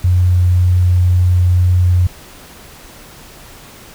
sine tone, 89.8 Hz, F2, 49 cents sharp, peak -8 dBFS, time 0.04-2.07 s, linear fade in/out 5 ms, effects pink hiss -38 dBFS RMS until 3.94 s

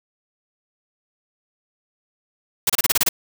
white noise bursts, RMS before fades -17 dBFS, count 8, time 2.67-3.089 s, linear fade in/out 5 ms, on 27 ms, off 29 ms, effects none

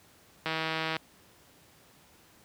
click train, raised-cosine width 0.3 ms, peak -15 dBFS, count 82, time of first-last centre 0.46-0.966 s, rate 160 Hz, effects pink hiss -59 dBFS RMS until 2.44 s + high-pass 80 Hz 12 dB/octave

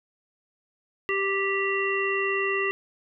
harmonic tone, 392 Hz, G4, in tune, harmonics 1 / 3 / 5 / 7, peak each -27 / -31 / -28 / -30 dBFS, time 1.09-2.71 s, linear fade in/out 0 ms, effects none

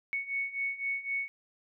sine beating tone pair, 2216 / 2219.9 Hz, C#7 / C#7, -1 / +2 cents, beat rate 3.9 Hz, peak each -36 / -33 dBFS, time 0.13-1.28 s, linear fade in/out 0 ms, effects none

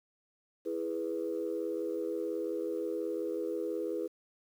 sine chord, E major, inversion none, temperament equal, 329.6 / 415.3 / 493.9 Hz, E4 / G#4 / B4, 0 / 0 / 0 cents, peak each -36 / -36 / -36 dBFS, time 0.65-4.08 s, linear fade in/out 20 ms, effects tanh soft clip ceiling -24 dBFS + 10-bit

